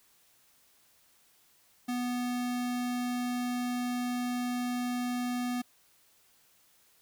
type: tone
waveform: square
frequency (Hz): 246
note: B3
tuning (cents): -7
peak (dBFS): -31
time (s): 1.88-5.62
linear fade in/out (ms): 10
effects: white hiss -65 dBFS RMS until 7.01 s